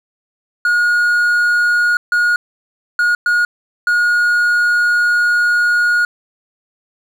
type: tone bursts at uneven times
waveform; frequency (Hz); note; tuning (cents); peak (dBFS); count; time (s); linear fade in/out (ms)
triangle; 1440; F#6; -47; -9; 5; 0.65-1.97 / 2.12-2.36 / 2.99-3.15 / 3.26-3.45 / 3.87-6.05; 2
effects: none